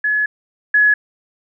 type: tone pair in turn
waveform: sine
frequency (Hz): 1700 / 1691.7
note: G#6 / G#6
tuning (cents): +40 / +31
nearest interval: unison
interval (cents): 9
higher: first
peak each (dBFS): -14 / -9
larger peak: second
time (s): 0.04-0.26 / 0.74-0.94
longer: first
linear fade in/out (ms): 5
effects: none